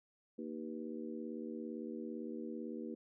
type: harmonic tone with a mistuned harmonic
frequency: 77.78 Hz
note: D#2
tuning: in tune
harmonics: 3 / 4 / 5 / 6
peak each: -44 / -46 / -48 / -50 dBFS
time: 0.38-2.95 s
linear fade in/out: 10 ms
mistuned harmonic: 6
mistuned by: +78 cents
effects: none